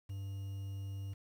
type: tone with quantisation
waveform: triangle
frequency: 98 Hz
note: G2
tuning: in tune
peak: -37 dBFS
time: 0.09-1.14 s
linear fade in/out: 10 ms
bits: 10
effects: none